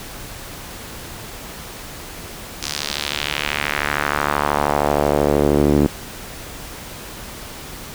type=tone with band-pass filter sweep; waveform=sawtooth; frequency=73 Hz; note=D2; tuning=10 cents flat; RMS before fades=-19 dBFS; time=2.62-5.87 s; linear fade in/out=10 ms; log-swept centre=5600 to 290 Hz; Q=1.7; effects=pink hiss -34 dBFS RMS until 7.94 s